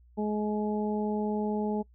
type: harmonic tone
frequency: 211.1 Hz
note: G#3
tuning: 29 cents sharp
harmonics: 1 / 2 / 3 / 4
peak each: -29 / -32 / -40 / -37 dBFS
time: 0.17-1.83 s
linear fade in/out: 20 ms
effects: noise-tail reverb RT60 0.1 s tail -24 dB re dry + added 60 Hz sine -55 dBFS peak until 1.94 s